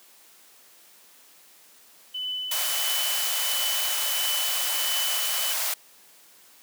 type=tone with tremolo; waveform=sine; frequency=3005 Hz; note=F#7; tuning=26 cents sharp; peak=-27 dBFS; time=2.14-5.53 s; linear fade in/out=10 ms; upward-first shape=triangle; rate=1.5 Hz; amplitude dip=50%
type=high-pass noise; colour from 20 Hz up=white; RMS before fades=-27 dBFS; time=2.51-5.74 s; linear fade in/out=5 ms; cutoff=540 Hz; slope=48 dB/octave
effects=white hiss -54 dBFS RMS until 6.62 s + high-pass 200 Hz 12 dB/octave